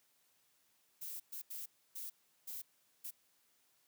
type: noise bursts at uneven times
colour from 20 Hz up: violet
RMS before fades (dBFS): -45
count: 6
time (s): 1.01-1.2 / 1.32-1.42 / 1.5-1.66 / 1.95-2.1 / 2.47-2.62 / 3.04-3.11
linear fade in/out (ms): 10
effects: white hiss -74 dBFS RMS until 3.87 s + high-pass 100 Hz 12 dB/octave